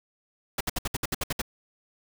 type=noise bursts; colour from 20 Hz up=pink; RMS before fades=-28 dBFS; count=10; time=0.58-1.417 s; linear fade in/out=5 ms; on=27 ms; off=63 ms; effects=none